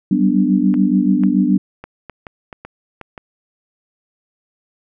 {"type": "chord", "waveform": "sine", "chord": "G major seventh", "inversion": "third", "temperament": "equal with one note detuned", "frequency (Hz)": [188.99, 196, 246.9, 293.7], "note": ["F#3", "G3", "B3", "D4"], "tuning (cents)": [37, 0, 0, 0], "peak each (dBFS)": -17, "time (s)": [0.11, 1.58], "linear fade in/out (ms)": 5}
{"type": "clicks", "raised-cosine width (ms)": 0.5, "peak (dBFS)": -17, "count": 9, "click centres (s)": [0.741, 1.236, 1.84, 2.097, 2.268, 2.528, 2.65, 3.013, 3.178]}
{"effects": []}